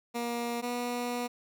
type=tone pair in turn; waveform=15% pulse; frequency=237.1 / 243.1 Hz; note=A#3 / B3; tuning=+30 / -27 cents; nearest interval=unison; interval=43 cents; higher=second; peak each=-25 dBFS; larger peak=neither; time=0.14-0.62 / 0.62-1.28 s; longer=second; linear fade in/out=20 ms; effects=none